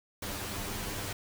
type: noise with comb filter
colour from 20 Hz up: pink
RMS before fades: -37 dBFS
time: 0.22-1.13 s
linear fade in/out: 5 ms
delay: 10 ms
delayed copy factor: +0.6
effects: none